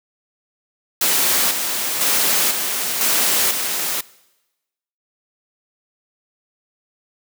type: noise with tremolo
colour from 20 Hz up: white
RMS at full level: -17 dBFS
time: 1.01-4.01 s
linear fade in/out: 5 ms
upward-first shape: square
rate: 1 Hz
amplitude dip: 45%
effects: noise-tail reverb RT60 1.0 s tail -21 dB re dry + high-pass 200 Hz 12 dB/octave